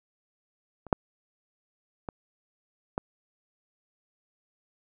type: clicks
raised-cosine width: 1 ms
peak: -29 / -6 / -20 / -14 dBFS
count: 4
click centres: 0.867 / 0.928 / 2.088 / 2.979 s
effects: none